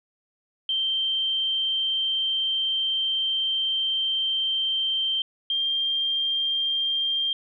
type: tone pair in turn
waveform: sine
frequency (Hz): 3136 / 3187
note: G7 / G7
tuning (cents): 0 / +28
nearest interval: unison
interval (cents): 28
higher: second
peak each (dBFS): -22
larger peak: neither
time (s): 0.69-5.22 / 5.5-7.33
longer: first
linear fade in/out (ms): 2
effects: none